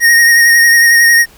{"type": "tone with vibrato", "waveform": "square", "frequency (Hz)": 1864.7, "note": "A#6", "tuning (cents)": 0, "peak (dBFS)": -5, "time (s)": [0, 1.26], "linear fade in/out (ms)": 50, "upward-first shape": "sine", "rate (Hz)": 11, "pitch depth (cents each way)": 23, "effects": ["pink hiss -42 dBFS RMS until 1.37 s"]}